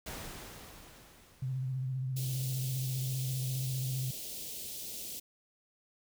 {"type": "noise with exponential decay", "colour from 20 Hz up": "pink", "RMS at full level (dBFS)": -41, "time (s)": [0.06, 2.69], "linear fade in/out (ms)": 5, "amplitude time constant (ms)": 570}
{"type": "tone with vibrato", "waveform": "sine", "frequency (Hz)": 130.3, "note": "C3", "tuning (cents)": -7, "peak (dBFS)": -32, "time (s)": [1.42, 4.11], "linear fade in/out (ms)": 5, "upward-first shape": "sine", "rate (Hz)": 15, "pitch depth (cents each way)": 44}
{"type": "band-stop noise", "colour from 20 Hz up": "white", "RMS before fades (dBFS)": -42, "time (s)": [2.16, 5.2], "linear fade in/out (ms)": 10, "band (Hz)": [590, 2900], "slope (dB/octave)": 24}
{"effects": []}